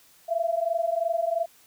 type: tone pair together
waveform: sine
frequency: 659.3 / 682.2 Hz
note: E5 / F5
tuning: 0 / -41 cents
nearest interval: minor second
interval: 59 cents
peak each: -26 dBFS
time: 0.28-1.46 s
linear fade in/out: 20 ms
effects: white hiss -57 dBFS RMS until 1.66 s